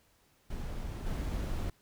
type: noise with level steps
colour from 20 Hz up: brown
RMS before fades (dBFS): -38 / -34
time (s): 0.5-1.7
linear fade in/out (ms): 5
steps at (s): 1.06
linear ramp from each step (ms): 5
effects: pink hiss -68 dBFS RMS until 1.81 s